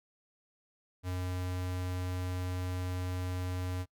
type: tone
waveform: square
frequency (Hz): 91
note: F#2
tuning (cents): -28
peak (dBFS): -34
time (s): 1.03-3.86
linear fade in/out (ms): 50
effects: noise-tail reverb RT60 0.1 s tail -22 dB re dry